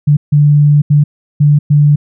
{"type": "tone bursts at uneven times", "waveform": "sine", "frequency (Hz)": 146.83, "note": "D3", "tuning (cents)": 0, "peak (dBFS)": -4, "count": 5, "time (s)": [[0.07, 0.17], [0.32, 0.82], [0.9, 1.04], [1.4, 1.59], [1.7, 1.96]], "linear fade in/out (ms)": 10, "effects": []}